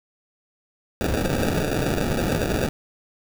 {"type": "noise with sample-and-hold", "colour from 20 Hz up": "white", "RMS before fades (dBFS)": -23, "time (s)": [1.01, 2.69], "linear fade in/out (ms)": 0, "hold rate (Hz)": 1050, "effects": []}